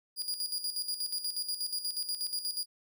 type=tone with tremolo; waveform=sawtooth; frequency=4856 Hz; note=D#8; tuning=43 cents flat; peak=-28 dBFS; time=0.16-2.66 s; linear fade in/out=50 ms; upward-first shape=square; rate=8.3 Hz; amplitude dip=65%; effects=none